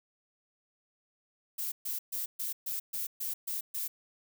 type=noise bursts; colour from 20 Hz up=violet; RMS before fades=-35 dBFS; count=9; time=1.58-3.88 s; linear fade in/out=10 ms; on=140 ms; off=130 ms; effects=none